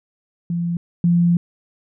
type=tone pair in turn; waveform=sine; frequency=171.4 / 172.59 Hz; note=F3 / F3; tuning=-32 / -20 cents; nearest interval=unison; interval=12 cents; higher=second; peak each=-19 / -12 dBFS; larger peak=second; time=0.5-0.77 / 1.04-1.37 s; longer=second; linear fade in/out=2 ms; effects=none